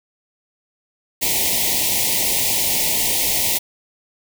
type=band-stop noise; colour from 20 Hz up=white; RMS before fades=-19 dBFS; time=1.21-3.59 s; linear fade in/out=20 ms; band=980 to 1900 Hz; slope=96 dB/octave; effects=none